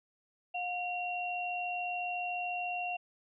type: tone pair together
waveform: sine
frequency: 716.7 / 2747 Hz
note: F5 / F7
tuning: +45 / -29 cents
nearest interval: octave + major seventh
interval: 2326 cents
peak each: -35 / -37 dBFS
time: 0.54-2.97 s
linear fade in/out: 10 ms
effects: none